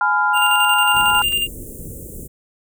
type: chord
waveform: sine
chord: F diminished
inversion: first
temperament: just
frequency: 838.1 / 1005.8 / 1396.9 Hz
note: Ab5 / Cb6 / F6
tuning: +16 / +31 / 0 cents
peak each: -19 / -20 / -17 dBFS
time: 0.01-1.22 s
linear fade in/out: 2 ms
type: tone with tremolo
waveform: square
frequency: 2800 Hz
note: F7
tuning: 4 cents sharp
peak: -16 dBFS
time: 0.33-1.48 s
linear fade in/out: 50 ms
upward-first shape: square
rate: 11 Hz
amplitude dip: 40%
type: band-stop noise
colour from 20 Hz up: pink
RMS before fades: -33 dBFS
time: 0.93-2.28 s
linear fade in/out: 20 ms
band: 510 to 7600 Hz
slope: 48 dB/octave
type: clicks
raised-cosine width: 0.2 ms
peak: -19 dBFS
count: 2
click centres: 1.225 / 1.323 s
effects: none